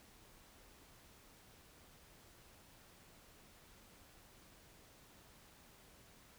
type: silence
effects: pink hiss -63 dBFS RMS until 6.38 s